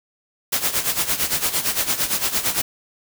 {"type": "noise with tremolo", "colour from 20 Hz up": "white", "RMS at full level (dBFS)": -19, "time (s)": [0.52, 2.62], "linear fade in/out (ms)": 10, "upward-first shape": "sine", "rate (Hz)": 8.8, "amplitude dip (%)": 75, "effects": []}